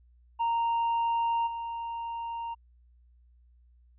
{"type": "tone with level steps", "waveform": "triangle", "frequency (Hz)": 928, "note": "A#5", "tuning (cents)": -8, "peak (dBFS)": [-23, -31], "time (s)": [0.39, 2.55], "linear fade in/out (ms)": 20, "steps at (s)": 1.46, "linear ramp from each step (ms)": 20, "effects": ["added 60 Hz sine -57 dBFS peak until 3.98 s", "resampled to 8000 Hz"]}